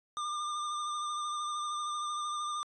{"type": "tone with vibrato", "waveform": "square", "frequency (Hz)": 1201, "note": "D6", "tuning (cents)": 38, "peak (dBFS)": -34, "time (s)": [0.17, 2.63], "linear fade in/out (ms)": 0, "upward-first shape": "sine", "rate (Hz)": 13, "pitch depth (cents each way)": 25, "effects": ["resampled to 22050 Hz"]}